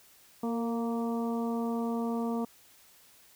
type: harmonic tone with a mistuned harmonic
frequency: 232.8 Hz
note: A#3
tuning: 2 cents flat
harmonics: 1 / 2 / 3 / 4 / 5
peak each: -30 / -36 / -40 / -42 / -44 dBFS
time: 0.43-2.45 s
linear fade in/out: 5 ms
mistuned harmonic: 2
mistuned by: -22 cents
effects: white hiss -59 dBFS RMS until 3.35 s